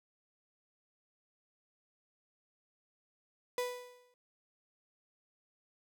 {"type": "tone with exponential decay", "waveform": "35% pulse", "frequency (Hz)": 493.9, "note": "B4", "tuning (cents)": 0, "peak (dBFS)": -29, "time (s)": [3.58, 4.14], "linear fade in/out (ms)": 1, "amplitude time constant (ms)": 120, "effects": []}